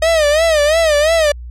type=tone with vibrato; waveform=45% pulse; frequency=622.3 Hz; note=D#5; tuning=in tune; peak=-10 dBFS; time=0.02-1.32 s; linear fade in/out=5 ms; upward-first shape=sine; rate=2.9 Hz; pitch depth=120 cents each way; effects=added 60 Hz sine -27 dBFS peak until 1.5 s + low-pass 9000 Hz 12 dB/octave